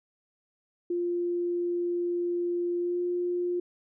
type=tone with pitch glide; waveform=sine; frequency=349.2 to 353.5 Hz; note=F4 to F4; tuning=0 to +21 cents; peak=-26 dBFS; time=0.9-3.6 s; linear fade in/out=5 ms; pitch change=+21 cents; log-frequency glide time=2.79-3 s; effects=none